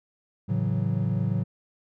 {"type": "chord", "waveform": "triangle", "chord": "F# minor seventh", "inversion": "first", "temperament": "equal", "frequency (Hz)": [110, 138.59, 164.81, 185], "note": ["A2", "C#3", "E3", "F#3"], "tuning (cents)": [0, 0, 0, 0], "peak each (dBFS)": [-25, -27, -29, -27], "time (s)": [0.48, 1.44], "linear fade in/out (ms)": 20, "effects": []}